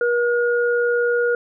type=tone pair together; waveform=sine; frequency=479 / 1435.4 Hz; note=A#4 / F6; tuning=+47 / +47 cents; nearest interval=octave + perfect fifth; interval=1900 cents; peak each=-17 / -22 dBFS; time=0.01-1.35 s; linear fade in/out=2 ms; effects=none